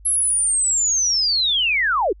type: linear sweep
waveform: sine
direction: down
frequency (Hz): 11120 to 317.4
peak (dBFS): -16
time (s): 0.05-2.13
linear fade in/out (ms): 10
effects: added 50 Hz sine -42 dBFS peak until 2.2 s